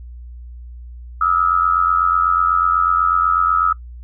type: tone with amplitude modulation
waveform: sine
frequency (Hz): 1288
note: E6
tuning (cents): -41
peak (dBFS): -9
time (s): 1.21-3.73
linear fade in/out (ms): 5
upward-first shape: sine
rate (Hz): 88.1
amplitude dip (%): 85
effects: noise-tail reverb RT60 0.1 s tail -21 dB re dry + added 60 Hz sine -32 dBFS peak until 4.03 s